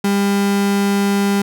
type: tone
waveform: 35% pulse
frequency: 200 Hz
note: G3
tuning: 35 cents sharp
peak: -12 dBFS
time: 0.04-1.42 s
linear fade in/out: 5 ms
effects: none